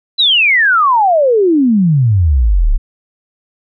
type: exponential sweep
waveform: sine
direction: down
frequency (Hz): 4055 to 30.87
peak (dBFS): -7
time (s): 0.18-2.78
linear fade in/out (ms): 20
effects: none